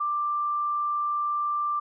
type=tone; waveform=sine; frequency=1181 Hz; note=D6; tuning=9 cents sharp; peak=-24 dBFS; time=0-1.8 s; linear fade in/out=10 ms; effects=none